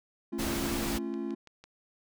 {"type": "chord", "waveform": "triangle", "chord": "A augmented", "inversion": "none", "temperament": "just", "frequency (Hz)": [220, 275, 343.8], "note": ["A3", "C#4", "E#4"], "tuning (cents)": [0, -14, -27], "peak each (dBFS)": [-35, -35, -34], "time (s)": [0.32, 1.35], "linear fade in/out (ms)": 10}
{"type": "noise", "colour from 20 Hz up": "pink", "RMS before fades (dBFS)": -34, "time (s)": [0.38, 0.99], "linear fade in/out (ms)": 20}
{"type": "click train", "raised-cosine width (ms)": 0.2, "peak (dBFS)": -33, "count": 4, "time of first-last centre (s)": [1.14, 1.64], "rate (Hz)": 6}
{"effects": []}